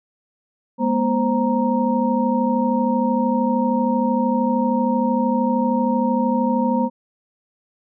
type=tone cluster; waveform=sine; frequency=208.9 / 241.9 / 524 / 934 Hz; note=G#3 / B3 / C5 / A#5; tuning=+10 / -36 / +2 / +3 cents; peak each=-23 / -19 / -24 / -23 dBFS; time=0.78-6.9 s; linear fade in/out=50 ms; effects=none